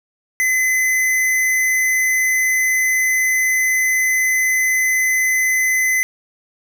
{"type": "tone", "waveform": "square", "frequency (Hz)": 2032, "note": "B6", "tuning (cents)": 49, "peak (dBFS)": -15, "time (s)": [0.4, 6.03], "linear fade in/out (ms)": 0, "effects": []}